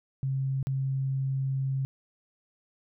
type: tone with dropouts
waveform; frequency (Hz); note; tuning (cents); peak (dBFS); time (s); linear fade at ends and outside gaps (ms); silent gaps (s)
sine; 134.4; C3; +47; -26; 0.23-1.85; 0; 0.628-0.67
effects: none